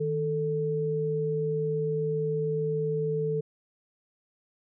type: tone pair together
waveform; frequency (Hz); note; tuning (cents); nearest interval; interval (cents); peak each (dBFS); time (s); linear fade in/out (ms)
sine; 155.88 / 440.9; D#3 / A4; +4 / +4; octave + tritone; 1800; -30 / -27; 0-3.41; 10
effects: none